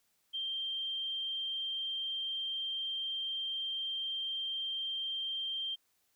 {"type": "tone", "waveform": "sine", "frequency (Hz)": 3162, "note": "G7", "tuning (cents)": 14, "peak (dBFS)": -34, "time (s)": [0.33, 5.76], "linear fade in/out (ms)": 20, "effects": ["white hiss -75 dBFS RMS until 6.15 s"]}